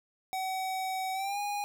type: tone with pitch glide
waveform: square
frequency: 756 to 819.7 Hz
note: F#5 to G#5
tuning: +37 to -23 cents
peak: -32 dBFS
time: 0.33-1.64 s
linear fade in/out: 0 ms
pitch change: +140 cents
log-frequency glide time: 1.13-1.39 s
effects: none